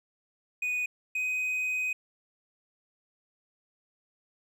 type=tone pair in turn; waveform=triangle; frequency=2481 / 2508 Hz; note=D#7 / D#7; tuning=-6 / +13 cents; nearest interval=unison; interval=19 cents; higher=second; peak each=-26 dBFS; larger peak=neither; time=0.62-0.86 / 1.15-1.93 s; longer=second; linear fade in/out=5 ms; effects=none